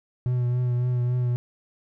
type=tone with vibrato; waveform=triangle; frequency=123.4 Hz; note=B2; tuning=1 cent flat; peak=-19 dBFS; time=0.26-1.36 s; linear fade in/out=0 ms; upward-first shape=triangle; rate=3.6 Hz; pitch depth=29 cents each way; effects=none